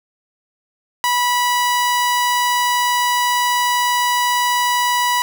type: tone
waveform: sawtooth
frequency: 979 Hz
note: B5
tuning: 15 cents flat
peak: -11 dBFS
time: 1.04-5.22 s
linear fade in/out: 0 ms
effects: none